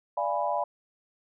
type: chord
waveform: sine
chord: D diminished seventh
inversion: none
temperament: equal with one note detuned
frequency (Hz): 587.3 / 685.7 / 830.6 / 987.8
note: D5 / F5 / Ab5 / Cb6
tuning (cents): 0 / -32 / 0 / 0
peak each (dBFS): -31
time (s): 0.17-0.64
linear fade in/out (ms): 5
effects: none